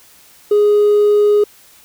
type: tone with hard clipping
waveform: triangle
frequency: 415.3 Hz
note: G#4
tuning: in tune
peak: -8 dBFS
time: 0.51-1.44 s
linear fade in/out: 5 ms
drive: 2 dB
effects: white hiss -46 dBFS RMS until 1.84 s